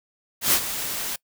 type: noise with ADSR envelope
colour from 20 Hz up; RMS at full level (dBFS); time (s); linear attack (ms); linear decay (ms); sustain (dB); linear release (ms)
white; -17; 0.41-1.16; 120; 66; -12; 5
effects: noise-tail reverb RT60 0.1 s tail -24 dB re dry